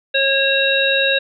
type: harmonic tone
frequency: 545 Hz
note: C#5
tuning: 29 cents flat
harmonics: 1 / 3 / 5 / 7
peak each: -19 / -19 / -19 / -19 dBFS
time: 0.14-1.19 s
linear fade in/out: 10 ms
effects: none